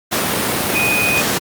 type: tone in noise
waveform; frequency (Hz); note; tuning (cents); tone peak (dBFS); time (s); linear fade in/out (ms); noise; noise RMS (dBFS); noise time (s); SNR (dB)
sine; 2489; D#7; 0; -15; 0.74-1.22; 20; pink; -17; 0.11-1.39; -1
effects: high-pass 150 Hz 12 dB/octave + Opus 48 kbps